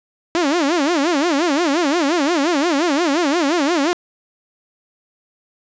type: tone with vibrato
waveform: sawtooth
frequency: 312.3 Hz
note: D#4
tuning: 7 cents sharp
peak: -11 dBFS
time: 0.35-3.93 s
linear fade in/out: 0 ms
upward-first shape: sine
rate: 5.7 Hz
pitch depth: 240 cents each way
effects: resampled to 16000 Hz + 8-bit